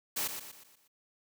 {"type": "noise with echo", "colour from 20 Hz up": "white", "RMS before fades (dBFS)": -33, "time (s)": [0.16, 0.28], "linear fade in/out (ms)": 10, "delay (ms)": 120, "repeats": 5, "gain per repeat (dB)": -7, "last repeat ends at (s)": 0.88, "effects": ["high-pass 100 Hz 12 dB/octave"]}